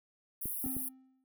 pink high-pass noise, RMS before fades -38 dBFS, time 0.41-0.89 s, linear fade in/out 10 ms, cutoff 9900 Hz, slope 96 dB/octave
clicks, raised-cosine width 3 ms, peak -28 dBFS, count 3, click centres 0.457 / 0.662 / 0.767 s
triangle tone with exponential decay, 261.6 Hz, C4, in tune, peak -32 dBFS, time 0.64-1.24 s, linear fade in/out 1 ms, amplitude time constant 130 ms
effects noise-tail reverb RT60 0.1 s tail -26 dB re dry

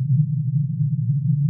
white band-pass noise, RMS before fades -20 dBFS, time 0-1.49 s, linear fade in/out 0 ms, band 120 to 160 Hz, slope 96 dB/octave, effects none

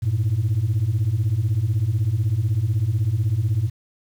sine beating tone pair, 98 / 114 Hz, G2 / A#2, 0 / -38 cents, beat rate 16 Hz, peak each -20 / -18 dBFS, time 0.02-3.7 s, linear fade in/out 20 ms, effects tanh soft clip ceiling -15 dBFS + 8-bit

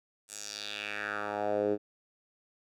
10% pulse tone with band-pass filter sweep, 103.83 Hz, G#2, in tune, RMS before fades -34 dBFS, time 0.28-1.78 s, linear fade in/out 50 ms, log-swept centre 8600 to 360 Hz, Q 2.8, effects none

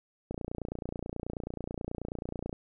click train, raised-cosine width 2 ms, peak -22 dBFS, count 66, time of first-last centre 0.31-2.528 s, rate 29.3 Hz, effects none

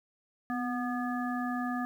harmonic tone with a mistuned harmonic, 243.8 Hz, B3, 22 cents flat, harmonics 1 / 3 / 5 / 7, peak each -32 / -37 / -39 / -40 dBFS, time 0.5-1.85 s, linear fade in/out 0 ms, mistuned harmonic 1, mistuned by +37 cents, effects 10-bit

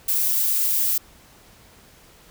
violet noise, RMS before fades -21 dBFS, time 0.08-0.98 s, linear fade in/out 5 ms, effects pink hiss -51 dBFS RMS until 2.3 s

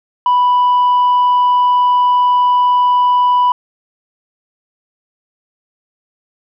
sine tone with tanh clipping, 987.8 Hz, B5, in tune, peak -9 dBFS, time 0.26-3.52 s, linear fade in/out 2 ms, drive 1 dB, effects none

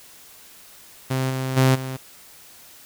sawtooth tone with level steps, 131.1 Hz, C3, 4 cents sharp, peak -17 / -20 / -10 / -24 dBFS, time 1.1-1.97 s, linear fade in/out 10 ms, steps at 1.29 / 1.56 / 1.74 s, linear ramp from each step 20 ms, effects white hiss -47 dBFS RMS until 2.85 s

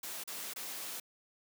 white noise with dropouts, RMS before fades -42 dBFS, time 0.03-1 s, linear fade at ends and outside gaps 5 ms, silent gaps 0.238-0.275 / 0.536-0.56 s, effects high-pass 200 Hz 12 dB/octave

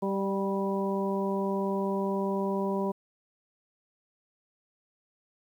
harmonic tone with a mistuned harmonic, 195.4 Hz, G3, 5 cents flat, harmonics 1 / 2 / 3 / 4 / 5, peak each -30 / -31 / -35 / -41 / -35 dBFS, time 0.02-2.92 s, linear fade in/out 10 ms, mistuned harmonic 3, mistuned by +16 cents, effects 10-bit

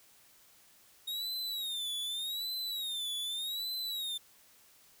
45% pulse tone with vibrato, 3729 Hz, A#7, in tune, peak -34 dBFS, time 1.07-4.18 s, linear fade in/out 10 ms, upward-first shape sine, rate 0.84 Hz, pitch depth 140 cents each way, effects white hiss -62 dBFS RMS until 5 s

